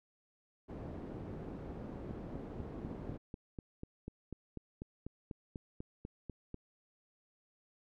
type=low-pass noise; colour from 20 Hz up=white; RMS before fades=-45 dBFS; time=0.68-3.18 s; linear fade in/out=20 ms; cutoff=340 Hz; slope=12 dB/octave
type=click train; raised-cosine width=3 ms; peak=-30 dBFS; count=19; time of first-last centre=2.11-6.543 s; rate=4.06 Hz
effects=none